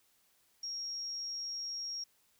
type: tone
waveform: sine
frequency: 5588 Hz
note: F8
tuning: in tune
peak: -37 dBFS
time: 0.63-2.04 s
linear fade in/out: 5 ms
effects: white hiss -71 dBFS RMS until 2.39 s